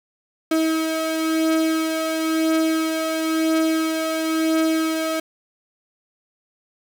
35% pulse beating tone pair, 320 / 320.98 Hz, D#4 / E4, +49 / -46 cents, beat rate 0.98 Hz, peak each -18 / -24 dBFS, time 0.51-5.2 s, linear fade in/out 5 ms, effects none

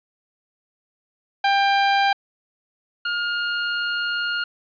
sawtooth tone pair in turn, 794 / 1418.8 Hz, G5 / F6, +22 / +27 cents, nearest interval minor seventh, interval 1005 cents, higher second, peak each -12 / -18 dBFS, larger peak first, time 1.44-2.13 / 3.05-4.44 s, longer second, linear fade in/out 5 ms, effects resampled to 11025 Hz + 9-bit

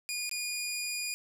15% pulse tone with dropouts, 2442 Hz, D#7, 33 cents flat, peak -26 dBFS, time 0.09-1.14 s, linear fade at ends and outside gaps 0 ms, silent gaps 0.294-0.313 s, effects none

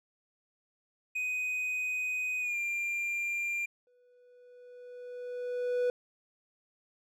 triangle tone with pitch glide, 2500 to 2387 Hz, D#7 to D7, +8 to +28 cents, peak -29 dBFS, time 1.15-3.66 s, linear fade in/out 10 ms, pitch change -80 cents, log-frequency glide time 2.4-2.57 s
triangle tone with exponential growth, 492.6 Hz, B4, 5 cents flat, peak -23 dBFS, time 3.87-5.9 s, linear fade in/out 1 ms, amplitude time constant 440 ms
effects none

